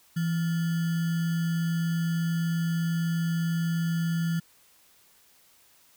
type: tone with sample-and-hold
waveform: sine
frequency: 166.6 Hz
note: E3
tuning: 19 cents sharp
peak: -24 dBFS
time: 0.16-4.4 s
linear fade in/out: 10 ms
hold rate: 1575 Hz
effects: white hiss -60 dBFS RMS until 5.96 s